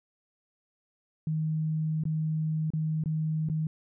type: tone with dropouts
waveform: sine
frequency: 156.8 Hz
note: D#3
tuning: 14 cents sharp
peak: -26 dBFS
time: 1.27-3.67 s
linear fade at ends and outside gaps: 2 ms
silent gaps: 2.037-2.053 / 2.704-2.735 / 3.038-3.058 / 3.488-3.498 s
effects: none

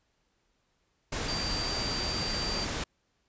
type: tone in noise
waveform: sine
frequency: 4699 Hz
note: D8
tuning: in tune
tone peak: -33 dBFS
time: 1.28-2.65 s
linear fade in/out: 5 ms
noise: pink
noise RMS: -33 dBFS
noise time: 1.12-2.84 s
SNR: -3 dB
effects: pink hiss -74 dBFS RMS until 3.28 s + resampled to 16000 Hz

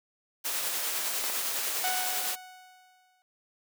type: noise with tremolo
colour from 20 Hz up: white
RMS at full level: -30 dBFS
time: 0.44-2.36 s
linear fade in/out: 20 ms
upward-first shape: triangle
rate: 9.9 Hz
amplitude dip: 30%
type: clicks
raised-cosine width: 0.5 ms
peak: -19 / -19 dBFS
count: 2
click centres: 1.241 / 1.299 s
type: tone with exponential decay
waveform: sawtooth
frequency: 740 Hz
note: F#5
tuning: in tune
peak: -24 dBFS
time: 1.84-3.22 s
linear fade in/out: 0 ms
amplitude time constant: 300 ms
effects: high-pass 400 Hz 12 dB/octave

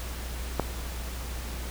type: click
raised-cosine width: 1 ms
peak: -10 dBFS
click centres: 0.597 s
effects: added 60 Hz sine -34 dBFS peak until 1.7 s + pink hiss -40 dBFS RMS until 1.7 s

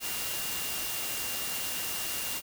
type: tone in noise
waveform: sine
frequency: 2794 Hz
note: F7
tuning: in tune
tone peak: -41 dBFS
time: 0-2.42 s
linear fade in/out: 50 ms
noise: white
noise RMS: -34 dBFS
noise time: 0-2.42 s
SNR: -10 dB
effects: none

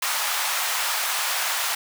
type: high-pass noise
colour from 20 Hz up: pink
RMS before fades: -25 dBFS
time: 0.02-1.75 s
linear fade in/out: 5 ms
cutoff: 820 Hz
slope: 24 dB/octave
effects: none

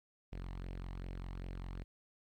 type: tone with flanger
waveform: sawtooth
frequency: 45.01 Hz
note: F#1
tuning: 47 cents flat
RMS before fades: -44 dBFS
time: 0.32-1.84 s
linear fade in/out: 10 ms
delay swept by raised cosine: 0.36 to 1.05 ms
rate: 2.6 Hz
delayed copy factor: +0.5
effects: low-pass 4000 Hz 12 dB/octave + 13-bit

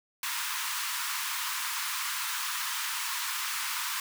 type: high-pass noise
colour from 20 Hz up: pink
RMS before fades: -33 dBFS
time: 0.23-4 s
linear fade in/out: 2 ms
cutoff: 920 Hz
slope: 96 dB/octave
effects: none

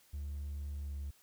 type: tone with pitch glide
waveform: triangle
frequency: 72 to 70.8 Hz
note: D2 to C#2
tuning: -34 to +37 cents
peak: -35 dBFS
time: 0.13-1.11 s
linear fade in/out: 10 ms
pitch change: -29 cents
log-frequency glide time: 0.74-0.98 s
effects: tanh soft clip ceiling -33 dBFS + white hiss -66 dBFS RMS until 1.22 s

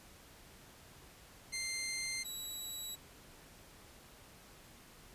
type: tone pair in turn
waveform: 15% pulse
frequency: 2093 / 3903 Hz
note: C7 / B7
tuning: 0 / -21 cents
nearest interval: major seventh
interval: 1079 cents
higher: second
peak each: -31 / -34 dBFS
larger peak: first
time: 1.52-2.24 / 2.24-2.96 s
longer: neither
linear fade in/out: 20 ms
effects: pink hiss -58 dBFS RMS until 5.14 s + resampled to 32000 Hz

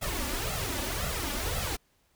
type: noise with flanger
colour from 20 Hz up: pink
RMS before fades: -32 dBFS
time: 0.01-1.77 s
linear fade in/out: 20 ms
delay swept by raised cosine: 1.5 to 3.5 ms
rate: 1.9 Hz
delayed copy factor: +0.75
effects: pink hiss -69 dBFS RMS until 2.15 s

